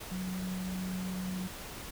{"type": "tone in noise", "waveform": "sine", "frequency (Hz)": 185, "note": "F#3", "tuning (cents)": 0, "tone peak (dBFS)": -34, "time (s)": [0.11, 1.48], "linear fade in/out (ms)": 10, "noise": "pink", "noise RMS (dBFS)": -44, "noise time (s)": [0, 1.91], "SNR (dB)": 7, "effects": []}